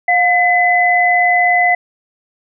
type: tone pair together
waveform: sine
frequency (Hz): 711.7 / 2016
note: F5 / B6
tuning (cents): +33 / +35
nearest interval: octave + tritone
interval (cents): 1802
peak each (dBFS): -12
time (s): 0.08-1.75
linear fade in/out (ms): 5
effects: none